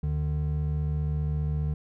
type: tone pair together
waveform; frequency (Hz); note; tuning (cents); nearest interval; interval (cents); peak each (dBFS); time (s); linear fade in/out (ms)
triangle; 75.05 / 150; D2 / D3; +38 / +37; octave; 1199; -26; 0.03-1.74; 5
effects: none